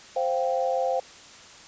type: chord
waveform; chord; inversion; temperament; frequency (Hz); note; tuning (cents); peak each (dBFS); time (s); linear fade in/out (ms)
sine; C suspended fourth; none; equal; 523.3 / 698.5 / 784; C5 / F5 / G5; 0 / 0 / 0; -25 / -28 / -29; 0.16-1; 5
effects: white hiss -47 dBFS RMS until 1.67 s + resampled to 16000 Hz